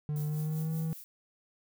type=tone with pitch glide; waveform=triangle; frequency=149.9 to 160.66 Hz; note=D3 to E3; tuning=+36 to -44 cents; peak=-28 dBFS; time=0.09-0.93 s; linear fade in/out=0 ms; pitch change=+120 cents; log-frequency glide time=0.24-0.74 s
type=noise with tremolo; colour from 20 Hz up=violet; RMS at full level=-46 dBFS; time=0.16-1.04 s; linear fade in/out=0 ms; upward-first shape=triangle; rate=5.2 Hz; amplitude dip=65%
effects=none